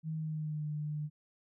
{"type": "tone with pitch glide", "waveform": "sine", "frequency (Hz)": [158.3, 150.37], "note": ["D#3", "D3"], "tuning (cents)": [30, 41], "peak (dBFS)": -34, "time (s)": [0.03, 1.1], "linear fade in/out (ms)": 50, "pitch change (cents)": -89, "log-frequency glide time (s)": [0.14, 0.67], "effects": []}